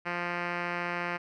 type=tone with low-pass filter; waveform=5% pulse; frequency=174.61 Hz; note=F3; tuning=in tune; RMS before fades=-33 dBFS; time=0.05-1.18 s; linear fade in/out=20 ms; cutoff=2500 Hz; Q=1.6; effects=none